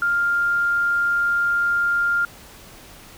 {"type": "tone", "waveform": "sine", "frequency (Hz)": 1400, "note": "F6", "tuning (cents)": 4, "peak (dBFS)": -17, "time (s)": [0.02, 2.25], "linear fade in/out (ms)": 2, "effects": ["pink hiss -44 dBFS RMS until 3.17 s"]}